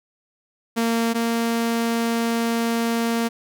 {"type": "tone pair in turn", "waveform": "sawtooth", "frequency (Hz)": [230, 231.2], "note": ["A#3", "A#3"], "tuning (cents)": [-23, -14], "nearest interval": "unison", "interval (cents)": 9, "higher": "second", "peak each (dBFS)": [-15, -16], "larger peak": "first", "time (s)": [[0.76, 1.14], [1.14, 3.29]], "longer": "second", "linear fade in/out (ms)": 20, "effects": []}